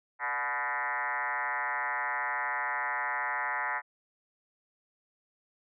sine tone with frequency modulation, 1394 Hz, F6, 4 cents flat, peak -29 dBFS, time 0.19-3.82 s, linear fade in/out 50 ms, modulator 133 Hz, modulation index 4.7, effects none

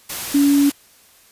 sine tone in noise, 283.4 Hz, C#4, 38 cents sharp, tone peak -11 dBFS, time 0.34-0.7 s, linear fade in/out 10 ms, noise white, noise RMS -27 dBFS, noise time 0.09-0.72 s, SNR +13 dB, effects white hiss -51 dBFS RMS until 1.31 s + resampled to 32000 Hz

